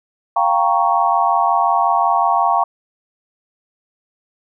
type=chord; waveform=sine; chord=G half-diminished seventh; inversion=third; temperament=equal; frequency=698.5 / 784 / 932.3 / 1108.7 Hz; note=F5 / G5 / Bb5 / Db6; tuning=0 / 0 / 0 / 0 cents; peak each=-18 dBFS; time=0.36-2.64 s; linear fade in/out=5 ms; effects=none